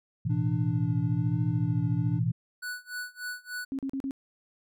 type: chord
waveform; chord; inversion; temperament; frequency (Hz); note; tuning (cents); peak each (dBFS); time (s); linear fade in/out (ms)
sine; A suspended second; none; just; 110 / 123.75 / 165; A2 / B2 / E3; 0 / +4 / +2; -30 / -28 / -29; 0.25-2.32; 10
type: tone with vibrato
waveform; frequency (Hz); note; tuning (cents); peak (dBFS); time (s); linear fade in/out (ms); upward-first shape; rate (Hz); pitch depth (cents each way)
triangle; 293.7; D4; 0; -33; 0.29-2.2; 20; triangle; 1.1; 33
type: tone with tremolo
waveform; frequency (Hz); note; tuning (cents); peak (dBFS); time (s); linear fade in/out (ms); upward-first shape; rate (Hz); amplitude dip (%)
square; 1480; F#6; 0; -33; 2.62-3.65; 10; sine; 3.4; 95
type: tone bursts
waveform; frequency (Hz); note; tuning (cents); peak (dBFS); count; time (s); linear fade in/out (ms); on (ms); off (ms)
sine; 270.1; C#4; -45; -29; 4; 3.72-4.109; 0; 68; 39
effects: none